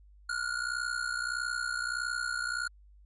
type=ring-modulated tone; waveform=square; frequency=1433 Hz; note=F6; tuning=44 cents sharp; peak=-29 dBFS; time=0.29-2.68 s; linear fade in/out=5 ms; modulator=30.8 Hz; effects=added 50 Hz sine -54 dBFS peak until 3.05 s + resampled to 24000 Hz